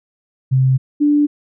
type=tone pair in turn; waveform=sine; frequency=131.2 / 293.5 Hz; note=C3 / D4; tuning=+5 / -1 cents; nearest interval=octave + major second; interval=1394 cents; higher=second; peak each=-10 dBFS; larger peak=neither; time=0.51-0.78 / 1-1.27 s; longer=neither; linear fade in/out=20 ms; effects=none